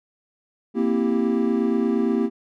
triangle chord, C dominant seventh, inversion third, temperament equal, 233.1 / 261.6 / 329.6 / 392 Hz, Bb3 / C4 / E4 / G4, 0 / 0 / 0 / 0 cents, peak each -20 / -23 / -24 / -23 dBFS, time 0.74-2.3 s, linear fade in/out 50 ms, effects none

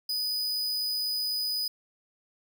45% pulse tone, 4978 Hz, D#8, in tune, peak -27 dBFS, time 0.09-1.68 s, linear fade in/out 5 ms, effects none

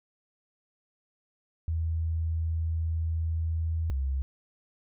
sine tone pair in turn, 81.4 / 67.32 Hz, E2 / C2, -21 / +50 cents, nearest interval minor third, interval 329 cents, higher first, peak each -26 dBFS, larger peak neither, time 1.68-3.9 / 3.9-4.22 s, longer first, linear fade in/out 0 ms, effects none

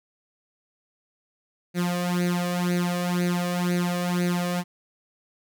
sawtooth tone with flanger, 176.8 Hz, F3, 22 cents sharp, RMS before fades -25 dBFS, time 1.74-4.64 s, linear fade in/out 50 ms, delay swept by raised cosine 0.46 to 1.76 ms, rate 2 Hz, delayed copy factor +0.8, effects none

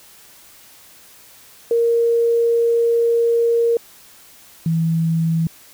sine tone pair in turn, 466.2 / 163.64 Hz, A#4 / E3, 0 / -12 cents, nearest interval octave + tritone, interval 1812 cents, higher first, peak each -13 / -15 dBFS, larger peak first, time 1.71-3.77 / 4.66-5.47 s, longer first, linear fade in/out 2 ms, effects white hiss -46 dBFS RMS until 5.73 s

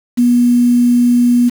sine tone with quantisation, 242.5 Hz, B3, 31 cents flat, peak -7 dBFS, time 0.17-1.5 s, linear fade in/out 20 ms, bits 5, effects none

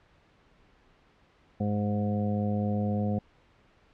harmonic tone with a mistuned harmonic, 103.83 Hz, G#2, in tune, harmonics 1 / 2 / 3 / 4 / 5 / 6 / 7, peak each -30 / -28 / -43 / -41 / -36 / -47 / -39 dBFS, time 1.6-3.19 s, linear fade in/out 5 ms, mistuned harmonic 1, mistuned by -19 cents, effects pink hiss -62 dBFS RMS until 3.93 s + low-pass 3000 Hz 12 dB/octave

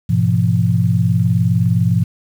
sine chord, F diminished, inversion first, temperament equal with one note detuned, 103.83 / 123.47 / 171.02 Hz, Ab2 / Cb3 / F3, 0 / 0 / -36 cents, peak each -16 dBFS, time 0.09-2.04 s, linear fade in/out 10 ms, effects 7-bit

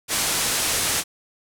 white low-pass noise, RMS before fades -23 dBFS, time 0.08-1.04 s, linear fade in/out 50 ms, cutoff 11000 Hz, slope 24 dB/octave, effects none

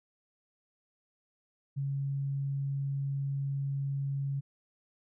sine tone, 138.59 Hz, C#3, in tune, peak -30 dBFS, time 1.76-4.41 s, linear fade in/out 20 ms, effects none

